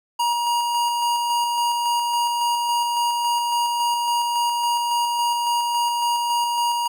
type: tone with tremolo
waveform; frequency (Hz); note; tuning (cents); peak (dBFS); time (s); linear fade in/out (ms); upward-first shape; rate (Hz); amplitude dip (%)
square; 950; A#5; +33; -19; 0.19-6.88; 10; square; 3.6; 25
effects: none